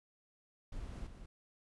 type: noise with echo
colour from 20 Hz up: brown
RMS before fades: -44 dBFS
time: 0.72-1.07 s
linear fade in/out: 5 ms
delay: 190 ms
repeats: 1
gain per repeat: -6 dB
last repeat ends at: 1.26 s
effects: resampled to 24000 Hz